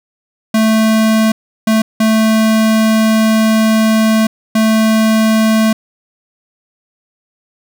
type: tone bursts at uneven times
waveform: square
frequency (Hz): 220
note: A3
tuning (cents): 0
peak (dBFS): -9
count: 4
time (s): 0.54-1.32 / 1.67-1.82 / 2-4.27 / 4.55-5.73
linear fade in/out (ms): 5
effects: none